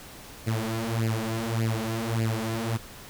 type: tone with flanger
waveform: sawtooth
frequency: 112.8 Hz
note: A2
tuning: 44 cents sharp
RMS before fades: -28 dBFS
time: 0.46-2.78 s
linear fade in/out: 20 ms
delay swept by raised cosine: 0.41 to 6.01 ms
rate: 1.7 Hz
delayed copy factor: +0.9
effects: pink hiss -45 dBFS RMS until 3.09 s